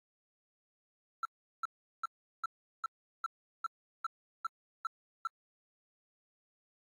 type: tone bursts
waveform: triangle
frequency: 1339 Hz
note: E6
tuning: 27 cents sharp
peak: -29 dBFS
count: 11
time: 1.23-5.272 s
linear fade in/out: 2 ms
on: 22 ms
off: 380 ms
effects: tanh soft clip ceiling -25 dBFS + AAC 48 kbps